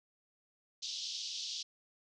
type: band-pass noise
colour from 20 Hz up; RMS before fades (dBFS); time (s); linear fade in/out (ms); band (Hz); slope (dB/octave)
white; -41; 0.82-1.63; 10; 3100 to 5900; 48
effects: none